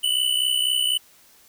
square tone pair together, 2952 / 3016 Hz, F#7 / F#7, -5 / +32 cents, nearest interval unison, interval 37 cents, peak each -23 dBFS, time 0.03-0.98 s, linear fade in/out 10 ms, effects white hiss -54 dBFS RMS until 1.48 s

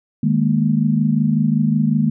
sine chord, D# suspended fourth, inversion none, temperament equal with one note detuned, 154.22 / 207.7 / 233.1 Hz, D#3 / G#3 / A#3, -15 / 0 / 0 cents, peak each -18 dBFS, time 0.23-2.1 s, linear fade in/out 5 ms, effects none

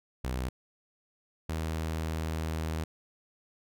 sawtooth tone pair in turn, 63.4 / 79.88 Hz, B1 / D#2, +46 / +46 cents, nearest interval major third, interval 400 cents, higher second, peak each -27 dBFS, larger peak neither, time 0.24-0.49 / 1.49-2.84 s, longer second, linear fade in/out 5 ms, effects none

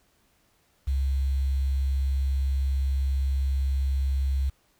sine tone with quantisation, 67.5 Hz, C#2, 45 cents flat, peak -22 dBFS, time 0.87-4.5 s, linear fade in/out 10 ms, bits 8, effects pink hiss -66 dBFS RMS until 4.79 s

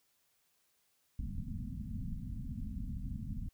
pink low-pass noise, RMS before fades -40 dBFS, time 1.19-3.49 s, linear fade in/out 5 ms, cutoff 260 Hz, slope 96 dB/octave, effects white hiss -75 dBFS RMS until 3.53 s

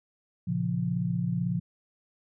sine chord, Bb minor, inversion none, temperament equal, 116.54 / 138.59 / 174.61 Hz, Bb2 / Db3 / F3, 0 / 0 / 0 cents, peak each -32 / -32 / -28 dBFS, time 0.47-1.6 s, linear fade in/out 10 ms, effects none

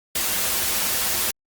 white noise with comb filter, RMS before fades -23 dBFS, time 0.15-1.31 s, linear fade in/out 5 ms, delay 7 ms, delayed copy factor -0.65, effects Opus 48 kbps

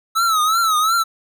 square tone with vibrato, 1298 Hz, E6, 27 cents flat, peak -15 dBFS, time 0.15-1.04 s, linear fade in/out 20 ms, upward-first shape triangle, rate 2.8 Hz, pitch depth 120 cents each way, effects none

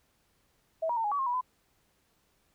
sine tone with pitch steps, 648 / 954 / 905 / 831 / 1139 / 1069 / 973 / 1010 Hz, E5 / A#5 / A5 / G#5 / C#6 / C6 / B5 / B5, -30 / +40 / +48 / +1 / +47 / +37 / -26 / +39 cents, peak -27 dBFS, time 0.82-1.412 s, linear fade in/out 10 ms, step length 74 ms, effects pink hiss -71 dBFS RMS until 2.54 s

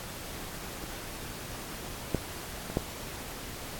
clicks, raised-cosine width 2 ms, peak -26 / -12 / -25 / -12 dBFS, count 4, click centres 0.839 / 2.147 / 2.7 / 2.771 s, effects pink hiss -41 dBFS RMS until 3.79 s + AAC 64 kbps

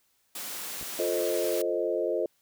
white high-pass noise, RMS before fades -37 dBFS, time 0.35-1.62 s, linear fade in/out 5 ms, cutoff 190 Hz, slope 12 dB/octave
clicks, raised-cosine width 2 ms, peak -31 dBFS, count 2, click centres 0.813 / 0.828 s
sine chord, F dominant seventh, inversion none, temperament equal, 349.2 / 440 / 523.3 / 622.3 Hz, F4 / A4 / C5 / Eb5, 0 / 0 / 0 / 0 cents, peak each -31 dBFS, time 0.99-2.26 s, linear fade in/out 2 ms
effects white hiss -70 dBFS RMS until 2.41 s

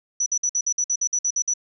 sine tone bursts, 5920 Hz, F#8, in tune, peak -19 dBFS, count 12, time 0.2-1.538 s, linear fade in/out 5 ms, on 62 ms, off 54 ms, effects none

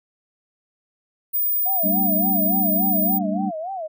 sine tone, 15010 Hz, A#9, 11 cents sharp, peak -18 dBFS, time 1.33-3.19 s, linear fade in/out 20 ms
sine tone with vibrato, 698.5 Hz, F5, in tune, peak -26 dBFS, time 1.65-3.88 s, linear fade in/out 20 ms, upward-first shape sine, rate 3.5 Hz, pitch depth 200 cents each way
sine chord, G suspended second, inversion none, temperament equal with one note detuned, 196 / 222.7 / 293.7 Hz, G3 / A3 / D4, 0 / +21 / 0 cents, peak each -23 / -28 / -28 dBFS, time 1.83-3.51 s, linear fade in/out 20 ms
effects none

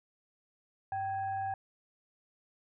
sine tone with frequency modulation, 777 Hz, G5, 16 cents flat, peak -32 dBFS, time 0.92-1.54 s, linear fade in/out 2 ms, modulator 878 Hz, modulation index 0.41, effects none

